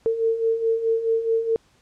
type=beating tone pair; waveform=sine; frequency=449.3 / 454 Hz; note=A4 / A#4; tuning=+36 / -46 cents; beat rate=4.7 Hz; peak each=-26 / -20 dBFS; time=0.06-1.56 s; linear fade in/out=0 ms; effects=pink hiss -60 dBFS RMS until 1.81 s + low-pass 8000 Hz 12 dB/octave